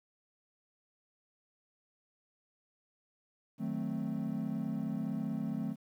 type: chord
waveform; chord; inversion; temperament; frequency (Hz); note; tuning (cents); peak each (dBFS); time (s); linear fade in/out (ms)
triangle; D# diminished seventh; none; equal; 155.56 / 185 / 220 / 261.6; D#3 / F#3 / A3 / C4; 0 / 0 / 0 / 0; -38 / -37 / -34 / -37; 3.58-5.76; 50
effects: tanh soft clip ceiling -25 dBFS + 11-bit